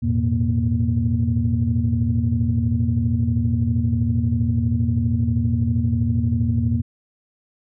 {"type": "tone cluster", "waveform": "sine", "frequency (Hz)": [85, 108, 120.5, 235.1], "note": ["F2", "A2", "B2", "A#3"], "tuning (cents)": [-46, -32, -42, 15], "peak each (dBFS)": -22, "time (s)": [0.02, 6.82], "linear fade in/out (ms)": 20, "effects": ["tanh soft clip ceiling -8 dBFS"]}